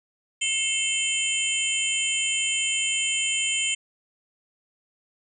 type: tone cluster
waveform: sine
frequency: 2156 / 2665 / 3099 / 7110 / 8150 Hz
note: C#7 / E7 / G7 / A8 / C9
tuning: -49 / +18 / -21 / +17 / -47 cents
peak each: -32 / -29 / -26 / -29 / -33 dBFS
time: 0.41-3.75 s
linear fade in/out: 10 ms
effects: none